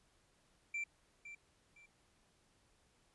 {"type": "tone with echo", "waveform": "triangle", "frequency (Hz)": 2349, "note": "D7", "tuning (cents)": 0, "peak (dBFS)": -36, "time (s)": [0.74, 0.84], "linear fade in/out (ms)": 5, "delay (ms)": 510, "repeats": 2, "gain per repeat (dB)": -11, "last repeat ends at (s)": 1.86, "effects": ["pink hiss -73 dBFS RMS until 3.14 s", "resampled to 24000 Hz"]}